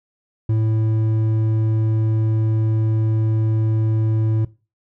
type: tone with hard clipping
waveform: sine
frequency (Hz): 110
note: A2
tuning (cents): 0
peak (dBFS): -17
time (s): 0.49-4.45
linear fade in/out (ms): 5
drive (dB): 6
effects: noise-tail reverb RT60 0.3 s tail -19 dB re dry